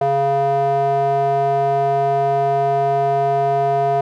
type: tone with band-pass filter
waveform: square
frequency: 138.59 Hz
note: C#3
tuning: in tune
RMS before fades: -17 dBFS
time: 0.01-4.01 s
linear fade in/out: 5 ms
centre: 620 Hz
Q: 6.8
effects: none